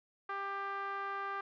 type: tone with low-pass filter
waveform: 5% pulse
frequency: 395.8 Hz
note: G4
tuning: 17 cents sharp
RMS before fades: -39 dBFS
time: 0.29-1.41 s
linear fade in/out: 5 ms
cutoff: 1300 Hz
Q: 3
effects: none